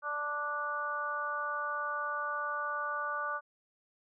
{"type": "harmonic tone", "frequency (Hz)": 293.7, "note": "D4", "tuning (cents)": 0, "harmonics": [2, 3, 4, 5], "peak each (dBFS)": [-42, -43, -35, -37], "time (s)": [0.02, 3.41], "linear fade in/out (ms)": 50, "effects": []}